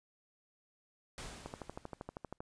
pink noise with exponential decay, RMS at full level -44 dBFS, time 1.18-2.38 s, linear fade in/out 0 ms, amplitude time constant 260 ms
click train, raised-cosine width 1 ms, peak -28 dBFS, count 13, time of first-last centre 1.46-2.405 s, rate 12.7 Hz
effects resampled to 22050 Hz

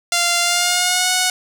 5% pulse tone with pitch glide, 694 to 735.3 Hz, F5 to F#5, -11 to -11 cents, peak -3 dBFS, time 0.12-1.3 s, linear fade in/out 2 ms, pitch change +100 cents, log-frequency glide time 0.41-1.11 s, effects none

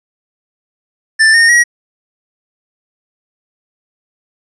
square tone with pitch steps, 1771 / 1837.7 / 1906.9 Hz, A6 / A#6 / A#6, +11 / -25 / +39 cents, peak -6 dBFS, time 1.19-1.64 s, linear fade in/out 20 ms, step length 150 ms, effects resampled to 22050 Hz

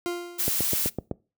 40% pulse tone with exponential decay, 349.2 Hz, F4, in tune, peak -24 dBFS, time 0.06-0.75 s, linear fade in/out 0 ms, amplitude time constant 150 ms
blue noise, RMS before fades -26 dBFS, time 0.38-0.9 s, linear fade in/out 20 ms
click train, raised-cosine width 2 ms, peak -14 dBFS, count 6, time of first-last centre 0.48-1.113 s, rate 7.9 Hz
effects noise-tail reverb RT60 0.3 s tail -22 dB re dry + high-pass 60 Hz 12 dB/octave

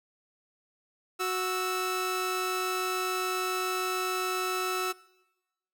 sawtooth tone pair together, 369 / 1315 Hz, F#4 / E6, -5 / -5 cents, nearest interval octave + minor seventh, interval 2200 cents, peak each -27 dBFS, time 1.19-4.93 s, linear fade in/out 20 ms, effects noise-tail reverb RT60 1.0 s tail -22 dB re dry

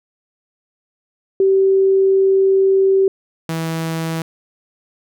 sine / sawtooth tone pair in turn, 386 / 162.9 Hz, G4 / E3, -27 / -20 cents, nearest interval octave + minor third, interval 1493 cents, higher first, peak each -10 / -16 dBFS, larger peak first, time 1.4-3.08 / 3.49-4.22 s, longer first, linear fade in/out 2 ms, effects none

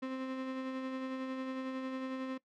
35% pulse tone with tremolo, 261.6 Hz, C4, in tune, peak -34 dBFS, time 0.02-2.38 s, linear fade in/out 10 ms, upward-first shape sine, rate 11 Hz, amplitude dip 30%, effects noise-tail reverb RT60 0.1 s tail -20 dB re dry + low-pass 3000 Hz 12 dB/octave

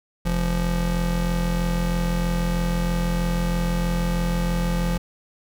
square tone pair together, 43.12 / 172.5 Hz, F1 / F3, -21 / -21 cents, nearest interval 2 octaves, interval 2400 cents, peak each -24 dBFS, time 0.25-4.98 s, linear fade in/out 10 ms, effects none

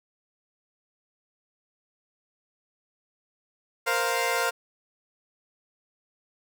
15% pulse chord, Bb suspended second, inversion none, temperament equal, 466.2 / 523.3 / 698.5 Hz, Bb4 / C5 / F5, 0 / 0 / 0 cents, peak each -22 dBFS, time 3.86-4.51 s, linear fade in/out 20 ms, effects none

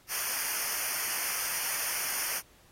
white noise with comb filter, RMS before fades -32 dBFS, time 0.08-2.42 s, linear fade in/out 50 ms, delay 0.26 ms, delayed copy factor -0.95, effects pink hiss -61 dBFS RMS until 2.71 s + AAC 48 kbps

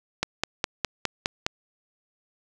click train, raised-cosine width 0.2 ms, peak -6 dBFS, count 7, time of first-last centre 0.23-1.465 s, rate 4.86 Hz, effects none

